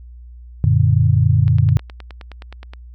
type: chord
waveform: sine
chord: Gb augmented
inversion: none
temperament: equal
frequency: 92.5 / 116.54 / 146.83 Hz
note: Gb2 / Bb2 / D3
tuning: 0 / 0 / 0 cents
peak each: -15 / -14 / -16 dBFS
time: 0.64-1.77 s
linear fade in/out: 0 ms
type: click train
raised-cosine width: 0.3 ms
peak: -20 dBFS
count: 13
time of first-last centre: 1.48-2.735 s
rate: 9.56 Hz
effects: added 60 Hz sine -35 dBFS peak until 2.94 s